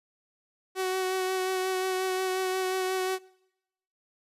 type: tone with vibrato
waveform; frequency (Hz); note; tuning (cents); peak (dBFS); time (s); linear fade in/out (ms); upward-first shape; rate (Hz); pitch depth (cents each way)
sawtooth; 374.2; F#4; +20; -23; 0.75-3.19; 50; sine; 5.6; 17
effects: noise-tail reverb RT60 0.9 s tail -24 dB re dry + resampled to 32000 Hz